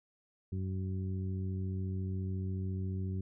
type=harmonic tone; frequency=94.2 Hz; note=F#2; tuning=32 cents sharp; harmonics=1 / 2 / 3 / 4; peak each=-34 / -40 / -49 / -48 dBFS; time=0.52-3.21 s; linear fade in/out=5 ms; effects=none